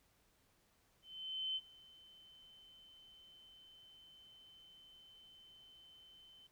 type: tone with ADSR envelope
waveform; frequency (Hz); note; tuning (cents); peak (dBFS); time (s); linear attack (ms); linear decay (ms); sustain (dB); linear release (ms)
sine; 3068; G7; -38; -36; 1.02-6.47; 540; 43; -23; 4
effects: pink hiss -74 dBFS RMS until 6.51 s